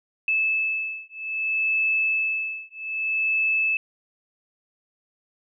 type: beating tone pair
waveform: sine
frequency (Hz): 2615 / 2615.62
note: E7 / E7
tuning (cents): -15 / -14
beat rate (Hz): 0.62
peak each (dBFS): -25 / -25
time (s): 0.28-3.77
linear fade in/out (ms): 2
effects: none